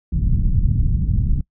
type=low-pass noise; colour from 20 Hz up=pink; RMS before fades=-17 dBFS; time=0.12-1.41 s; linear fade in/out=5 ms; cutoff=170 Hz; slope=24 dB/octave; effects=noise-tail reverb RT60 0.1 s tail -23 dB re dry